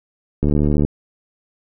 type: click train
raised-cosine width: 3 ms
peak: -5 dBFS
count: 32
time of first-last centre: 0.43-0.849 s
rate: 73.9 Hz
effects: none